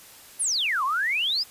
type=exponential two-way sweep; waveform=sine; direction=down then up; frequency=10950 to 1007 to 5250 Hz; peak=-22 dBFS; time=0.39-1.44 s; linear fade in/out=20 ms; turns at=0.84 s; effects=white hiss -48 dBFS RMS until 1.5 s + resampled to 32000 Hz